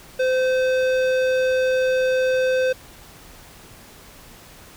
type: tone with tanh clipping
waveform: sine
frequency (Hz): 515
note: C5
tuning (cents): -28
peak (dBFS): -19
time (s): 0.19-2.73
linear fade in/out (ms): 10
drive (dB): 16
effects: pink hiss -45 dBFS RMS until 4.76 s